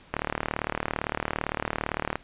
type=click train; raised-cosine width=0.5 ms; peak=-11 dBFS; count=77; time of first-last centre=0.14-2.156 s; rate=37.7 Hz; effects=pink hiss -53 dBFS RMS until 2.23 s + resampled to 8000 Hz